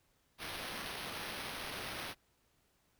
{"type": "noise with sample-and-hold", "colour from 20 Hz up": "white", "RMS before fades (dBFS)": -43, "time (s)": [0.38, 2.15], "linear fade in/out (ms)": 50, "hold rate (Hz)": 7350, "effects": ["pink hiss -74 dBFS RMS until 2.99 s"]}